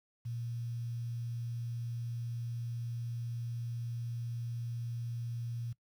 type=tone with quantisation; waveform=sine; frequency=118 Hz; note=A#2; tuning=22 cents sharp; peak=-36 dBFS; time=0.25-5.73 s; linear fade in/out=10 ms; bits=10; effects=noise-tail reverb RT60 0.1 s tail -20 dB re dry